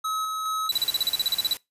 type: tone with tremolo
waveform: square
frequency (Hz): 1282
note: E6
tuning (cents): -49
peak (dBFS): -26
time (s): 0.04-0.69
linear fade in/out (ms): 10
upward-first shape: square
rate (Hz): 2.4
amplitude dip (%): 25
type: tone bursts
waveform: 45% pulse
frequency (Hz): 3951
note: B7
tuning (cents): 0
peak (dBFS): -20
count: 14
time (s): 0.69-1.534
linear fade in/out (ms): 2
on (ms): 25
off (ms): 38
type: noise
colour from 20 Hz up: white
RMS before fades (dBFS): -36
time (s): 0.72-1.57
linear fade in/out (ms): 0
effects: noise-tail reverb RT60 0.2 s tail -22 dB re dry + resampled to 32000 Hz